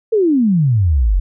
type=exponential sweep; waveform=sine; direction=down; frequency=464.1 to 41.81 Hz; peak=-10 dBFS; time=0.12-1.2 s; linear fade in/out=10 ms; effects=none